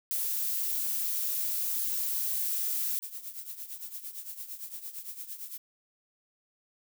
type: noise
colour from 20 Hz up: violet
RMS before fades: -31 dBFS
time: 0.11-2.99 s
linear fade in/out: 0 ms
type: noise with tremolo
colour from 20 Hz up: violet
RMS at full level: -38 dBFS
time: 3.02-5.58 s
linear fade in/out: 10 ms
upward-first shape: triangle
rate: 8.8 Hz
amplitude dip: 80%
effects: none